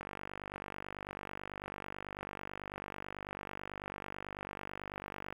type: click train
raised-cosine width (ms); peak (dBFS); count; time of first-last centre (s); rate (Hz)
0.5; -26; 262; 0.01-5.326; 49.1
effects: 9-bit